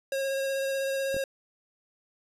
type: tone with vibrato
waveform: square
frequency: 542 Hz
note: C#5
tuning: 39 cents flat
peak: -28 dBFS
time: 0.12-1.24 s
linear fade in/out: 2 ms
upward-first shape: square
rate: 16 Hz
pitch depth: 10 cents each way
type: clicks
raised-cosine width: 2 ms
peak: -25 dBFS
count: 2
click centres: 1.144 / 1.166 s
effects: resampled to 32000 Hz